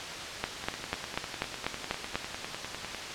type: two click trains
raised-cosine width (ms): 0.3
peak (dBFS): -19 / -12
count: 24 / 8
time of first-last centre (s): 0.64-2.947 / 0.44-2.156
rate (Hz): 9.97 / 4.08
effects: white hiss -37 dBFS RMS until 3.14 s + low-pass 5000 Hz 12 dB/octave